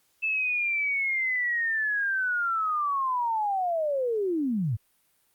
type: linear sweep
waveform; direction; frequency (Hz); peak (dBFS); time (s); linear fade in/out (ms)
sine; down; 2637 to 95.8; -24; 0.22-4.77; 20
effects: white hiss -68 dBFS RMS until 5.34 s + Opus 48 kbps